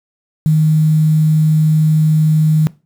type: tone with quantisation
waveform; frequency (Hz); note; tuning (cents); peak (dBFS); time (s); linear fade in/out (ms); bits
sine; 155.56; D#3; 0; -8; 0.46-2.67; 0; 6
effects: noise-tail reverb RT60 0.3 s tail -20 dB re dry